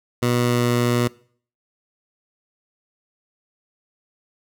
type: tone with pitch glide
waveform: 15% pulse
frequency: 121.6 to 120.9 Hz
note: B2 to B2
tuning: -26 to -36 cents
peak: -11 dBFS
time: 0.22-1.08 s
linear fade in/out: 10 ms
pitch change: -10 cents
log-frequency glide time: 0.42-0.67 s
effects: noise-tail reverb RT60 0.5 s tail -22 dB re dry